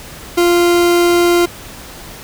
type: tone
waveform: 40% pulse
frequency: 347.7 Hz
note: F4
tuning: 8 cents flat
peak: -8 dBFS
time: 0.37-1.46 s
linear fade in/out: 10 ms
effects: pink hiss -33 dBFS RMS until 2.23 s